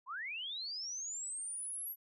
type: linear sweep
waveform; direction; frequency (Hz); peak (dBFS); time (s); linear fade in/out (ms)
sine; up; 942 to 11840; -39; 0.06-1.96; 50
effects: none